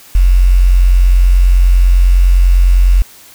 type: tone with quantisation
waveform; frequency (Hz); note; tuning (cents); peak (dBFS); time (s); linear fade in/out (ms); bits
sine; 44.94; F#1; -50; -4; 0.15-3.02; 0; 5
effects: white hiss -39 dBFS RMS until 3.34 s